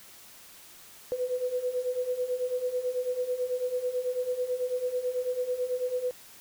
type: beating tone pair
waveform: sine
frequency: 493.9 / 503 Hz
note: B4 / B4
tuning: 0 / +32 cents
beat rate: 9.1 Hz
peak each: -33 / -29 dBFS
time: 1.12-6.11 s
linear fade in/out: 0 ms
effects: white hiss -51 dBFS RMS until 6.4 s